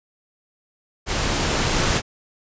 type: noise with level ramp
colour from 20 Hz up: pink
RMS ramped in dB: -23 to -19 dBFS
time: 1.06-2.02 s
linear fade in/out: 50 ms
effects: resampled to 16000 Hz